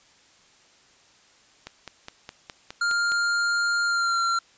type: click train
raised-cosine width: 0.2 ms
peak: -19 dBFS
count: 8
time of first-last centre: 1.67-3.119 s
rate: 4.83 Hz
type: tone with pitch glide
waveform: square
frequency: 1402 to 1370.8 Hz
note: F6 to F6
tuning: +6 to -33 cents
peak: -22 dBFS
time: 2.81-4.39 s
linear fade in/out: 5 ms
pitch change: -39 cents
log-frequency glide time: 3.84-4.21 s
effects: white hiss -57 dBFS RMS until 4.57 s + resampled to 16000 Hz